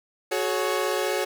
sawtooth chord, F# suspended second, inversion none, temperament equal with one note detuned, 370 / 425.5 / 554.4 Hz, F#4 / G#4 / C#5, 0 / +42 / 0 cents, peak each -24 dBFS, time 0.31-1.25 s, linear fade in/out 10 ms, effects none

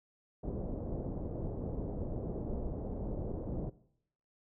pink low-pass noise, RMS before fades -38 dBFS, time 0.43-3.7 s, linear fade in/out 10 ms, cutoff 590 Hz, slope 24 dB/octave, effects noise-tail reverb RT60 0.7 s tail -19 dB re dry

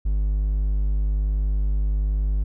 triangle tone, 50.6 Hz, G#1, 44 cents flat, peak -17 dBFS, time 0.05-2.44 s, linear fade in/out 10 ms, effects none

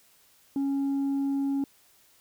sine tone, 276.4 Hz, C#4, 5 cents flat, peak -22 dBFS, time 0.56-1.64 s, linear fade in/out 2 ms, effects tanh soft clip ceiling -24 dBFS + white hiss -61 dBFS RMS until 2.2 s

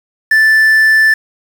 triangle tone with quantisation, 1760 Hz, A6, in tune, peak -4 dBFS, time 0.31-1.14 s, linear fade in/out 5 ms, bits 5, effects none

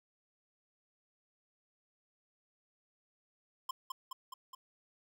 square tone with echo, 1046.5 Hz, C6, in tune, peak -35 dBFS, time 3.69-3.71 s, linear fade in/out 5 ms, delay 210 ms, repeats 4, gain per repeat -3 dB, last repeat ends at 4.55 s, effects none

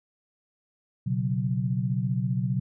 sine chord, B suspended second, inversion none, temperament equal, 123.47 / 138.59 / 185 Hz, B2 / C#3 / F#3, 0 / 0 / 0 cents, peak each -27 / -29 / -29 dBFS, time 1.06-2.6 s, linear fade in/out 10 ms, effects none

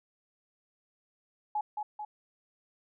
sine tone with echo, 844 Hz, G#5, 28 cents sharp, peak -28 dBFS, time 1.55-1.61 s, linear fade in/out 5 ms, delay 220 ms, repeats 2, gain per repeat -4 dB, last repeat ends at 2.05 s, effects none

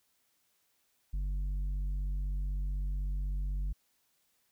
sine tone with tanh clipping, 48 Hz, G1, 36 cents flat, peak -32 dBFS, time 1.13-3.73 s, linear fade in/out 10 ms, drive 6 dB, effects white hiss -74 dBFS RMS until 4.51 s

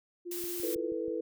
sine tone with vibrato, 349.2 Hz, F4, in tune, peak -37 dBFS, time 0.25-0.92 s, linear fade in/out 20 ms, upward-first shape sine, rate 17 Hz, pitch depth 20 cents each way
blue noise, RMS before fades -39 dBFS, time 0.31-0.75 s, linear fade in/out 5 ms
click train, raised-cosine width 3 ms, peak -38 dBFS, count 5, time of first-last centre 0.44-1.081 s, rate 6.24 Hz
sine chord, E suspended fourth, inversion none, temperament equal with one note detuned, 329.6 / 440 / 491 Hz, E4 / A4 / B4, 0 / 0 / -10 cents, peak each -36 dBFS, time 0.63-1.21 s, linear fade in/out 5 ms
effects none

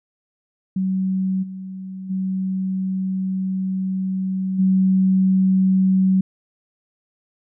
sine tone with level steps, 188.9 Hz, F#3, 36 cents sharp, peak -18 / -29 / -20 / -13 dBFS, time 0.76-6.21 s, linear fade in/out 5 ms, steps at 1.42 / 2.09 / 4.58 s, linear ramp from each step 20 ms, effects none

